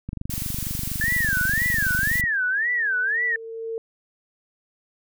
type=click train; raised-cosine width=5 ms; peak=-18 dBFS; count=53; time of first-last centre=0.09-2.239 s; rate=24.2 Hz
type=noise; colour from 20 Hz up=blue; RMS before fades=-31 dBFS; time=0.3-2.21 s; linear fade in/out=2 ms
type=tone with vibrato; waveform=sine; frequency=1707 Hz; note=G#6; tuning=47 cents sharp; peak=-20 dBFS; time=1.01-3.36 s; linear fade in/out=2 ms; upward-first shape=sine; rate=1.9 Hz; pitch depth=250 cents each way
type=tone with exponential growth; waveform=sine; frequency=452.3 Hz; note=A4; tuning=48 cents sharp; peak=-25 dBFS; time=2.21-3.78 s; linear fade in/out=1 ms; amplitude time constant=340 ms
effects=none